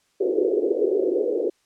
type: band-pass noise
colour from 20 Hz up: pink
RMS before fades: -22 dBFS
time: 0.2-1.5 s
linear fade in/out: 10 ms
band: 350 to 490 Hz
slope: 48 dB/octave
effects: white hiss -66 dBFS RMS until 1.65 s + low-pass 8000 Hz 12 dB/octave